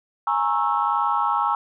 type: chord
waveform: sine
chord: A# half-diminished seventh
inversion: third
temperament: equal with one note detuned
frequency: 830.6 / 932.3 / 1093.5 / 1318.5 Hz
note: G#5 / A#5 / C#6 / E6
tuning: 0 / 0 / -24 / 0 cents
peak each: -24 dBFS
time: 0.27-1.55 s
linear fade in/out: 2 ms
effects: tanh soft clip ceiling -9 dBFS